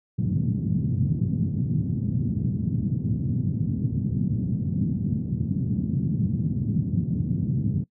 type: band-pass noise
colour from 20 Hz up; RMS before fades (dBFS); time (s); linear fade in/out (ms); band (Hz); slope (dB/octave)
pink; -25; 0.18-7.84; 10; 110 to 210; 24
effects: noise-tail reverb RT60 0.1 s tail -21 dB re dry